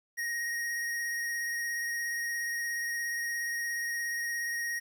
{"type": "tone with vibrato", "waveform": "square", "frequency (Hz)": 1876, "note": "A#6", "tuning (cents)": 11, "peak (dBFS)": -32, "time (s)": [0.17, 4.8], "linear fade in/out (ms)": 20, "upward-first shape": "sine", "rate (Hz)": 17, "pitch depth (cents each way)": 13, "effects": ["11-bit"]}